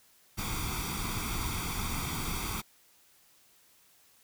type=noise with comb filter; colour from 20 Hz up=pink; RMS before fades=-34 dBFS; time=0.37-2.62 s; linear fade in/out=20 ms; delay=0.86 ms; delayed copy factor=+0.75; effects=white hiss -63 dBFS RMS until 4.23 s